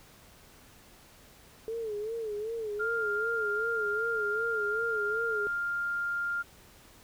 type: tone with vibrato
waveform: sine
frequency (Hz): 436.7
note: A4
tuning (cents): -13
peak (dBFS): -32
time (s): 1.68-5.47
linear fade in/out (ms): 0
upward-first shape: sine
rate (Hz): 2.6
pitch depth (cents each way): 100
type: tone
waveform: sine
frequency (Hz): 1400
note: F6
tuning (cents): +4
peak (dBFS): -29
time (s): 2.79-6.43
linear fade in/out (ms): 20
effects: pink hiss -56 dBFS RMS until 7.03 s